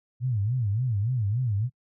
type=tone with vibrato; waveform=sine; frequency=113.3 Hz; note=A#2; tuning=49 cents flat; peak=-23 dBFS; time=0.2-1.7 s; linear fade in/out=50 ms; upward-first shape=sine; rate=3.5 Hz; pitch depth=240 cents each way; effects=noise-tail reverb RT60 0.1 s tail -25 dB re dry